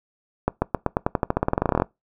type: accelerating click train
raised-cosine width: 1 ms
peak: -5 dBFS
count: 22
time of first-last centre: 0.48-1.821 s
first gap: 140 ms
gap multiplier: 0.91
effects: noise-tail reverb RT60 0.2 s tail -23 dB re dry